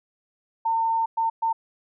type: tone bursts at uneven times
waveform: sine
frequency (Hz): 906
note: A#5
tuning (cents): -50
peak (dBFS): -20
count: 3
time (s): 0.65-1.06 / 1.17-1.3 / 1.42-1.53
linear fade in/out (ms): 10
effects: none